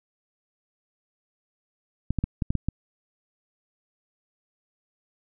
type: clicks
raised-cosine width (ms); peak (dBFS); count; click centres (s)
5; -12; 7; 2.106 / 2.187 / 2.24 / 2.422 / 2.505 / 2.553 / 2.686
effects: none